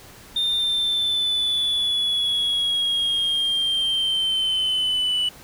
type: linear sweep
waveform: sine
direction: down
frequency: 3627 to 2960 Hz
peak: -17 dBFS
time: 0.36-5.29 s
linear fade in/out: 5 ms
effects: tanh soft clip ceiling -18 dBFS + pink hiss -45 dBFS RMS until 5.43 s